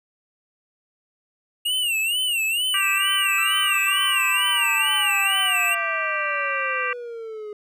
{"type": "tone with vibrato", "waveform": "square", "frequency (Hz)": 2810, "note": "F7", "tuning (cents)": 10, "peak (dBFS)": -21, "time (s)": [1.65, 5.75], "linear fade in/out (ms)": 10, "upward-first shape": "sine", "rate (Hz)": 2.2, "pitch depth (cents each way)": 140}
{"type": "harmonic tone", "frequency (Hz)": 392, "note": "G4", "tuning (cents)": 0, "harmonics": [3, 4, 5, 6, 7], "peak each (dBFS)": [-27, -28, -29, -30, -30], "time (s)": [2.74, 6.93], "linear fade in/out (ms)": 2}
{"type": "exponential sweep", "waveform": "triangle", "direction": "down", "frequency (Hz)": [1333, 415.3], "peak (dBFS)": -29, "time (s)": [3.38, 7.53], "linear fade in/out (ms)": 2}
{"effects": []}